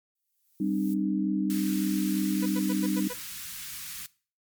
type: noise with exponential growth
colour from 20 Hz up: violet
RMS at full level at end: -44 dBFS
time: 0.15-0.94 s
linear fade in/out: 5 ms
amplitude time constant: 170 ms
type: chord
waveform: sine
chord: C minor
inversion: second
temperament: equal with one note detuned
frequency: 196 / 261.6 / 304.9 Hz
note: G3 / C4 / Eb4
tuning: 0 / 0 / -35 cents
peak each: -28 / -32 / -28 dBFS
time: 0.6-3.08 s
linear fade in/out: 5 ms
type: band-stop noise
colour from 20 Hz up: white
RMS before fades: -39 dBFS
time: 1.5-4.06 s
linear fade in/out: 0 ms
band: 210 to 1300 Hz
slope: 24 dB/octave
type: tone bursts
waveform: sawtooth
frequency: 493.9 Hz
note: B4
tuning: in tune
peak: -30 dBFS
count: 6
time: 2.42-3.137 s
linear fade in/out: 10 ms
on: 42 ms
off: 93 ms
effects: noise-tail reverb RT60 0.4 s tail -20 dB re dry + MP3 96 kbps